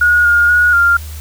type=tone with pitch steps; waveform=sine; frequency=1445 / 1421 / 1450 / 1396 Hz; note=F#6 / F6 / F#6 / F6; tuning=-41 / +30 / -35 / -1 cents; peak=-7 dBFS; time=0.01-0.97 s; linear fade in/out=5 ms; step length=240 ms; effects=added 76 Hz sine -25 dBFS peak until 1.2 s + white hiss -36 dBFS RMS until 1.2 s